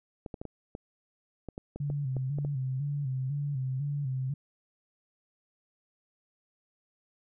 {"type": "clicks", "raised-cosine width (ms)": 2, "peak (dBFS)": -25, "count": 12, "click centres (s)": [0.262, 0.342, 0.415, 0.453, 0.751, 1.487, 1.579, 1.76, 1.901, 2.167, 2.386, 2.449]}
{"type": "tone with vibrato", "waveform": "sine", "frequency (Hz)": 137.1, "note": "C#3", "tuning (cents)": -19, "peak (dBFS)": -29, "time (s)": [1.8, 4.34], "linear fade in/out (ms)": 5, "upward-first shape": "square", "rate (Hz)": 2, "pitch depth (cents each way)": 83}
{"effects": []}